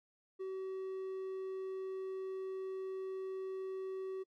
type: tone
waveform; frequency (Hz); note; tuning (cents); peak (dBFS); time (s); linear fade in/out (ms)
triangle; 380; F#4; +46; -37; 0.39-4.24; 20
effects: AAC 48 kbps